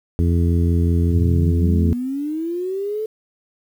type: harmonic tone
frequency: 85.3 Hz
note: F2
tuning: 40 cents flat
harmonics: 1 / 2 / 3 / 4 / 5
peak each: -15 / -22 / -24 / -28 / -30 dBFS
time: 0.19-1.93 s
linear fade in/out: 0 ms
type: linear sweep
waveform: sine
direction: up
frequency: 88.5 to 440.9 Hz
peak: -21 dBFS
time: 1.11-3.06 s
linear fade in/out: 5 ms
effects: 8-bit